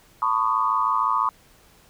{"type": "tone cluster", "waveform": "sine", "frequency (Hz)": [893, 1008, 1114, 1228], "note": ["A5", "B5", "C#6", "D#6"], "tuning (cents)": [25, 35, 8, -23], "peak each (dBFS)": [-28, -24, -23, -25], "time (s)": [0.22, 1.29], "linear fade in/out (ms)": 2, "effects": ["pink hiss -55 dBFS RMS until 1.89 s"]}